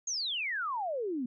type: exponential sweep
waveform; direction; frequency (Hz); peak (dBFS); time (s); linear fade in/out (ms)
sine; down; 6700 to 233.1; -31; 0.07-1.26; 5
effects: none